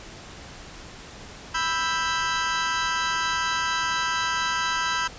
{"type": "chord", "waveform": "sawtooth", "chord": "E minor", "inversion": "second", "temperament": "equal with one note detuned", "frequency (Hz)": [987.8, 1318.5, 1582.5], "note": ["B5", "E6", "G6"], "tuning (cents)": [0, 0, 16], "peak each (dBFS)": -24, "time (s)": [1.54, 5.08], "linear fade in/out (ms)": 10, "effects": ["pink hiss -42 dBFS RMS until 5.18 s", "resampled to 16000 Hz"]}